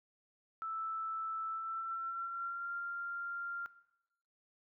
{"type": "tone with pitch glide", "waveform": "sine", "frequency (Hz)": [1318.5, 1390.5], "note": ["E6", "F6"], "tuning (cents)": [0, -8], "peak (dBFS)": -37, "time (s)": [0.62, 3.66], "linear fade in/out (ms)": 0, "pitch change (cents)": 92, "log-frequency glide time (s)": [1.48, 2.74], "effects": ["noise-tail reverb RT60 0.9 s tail -17 dB re dry"]}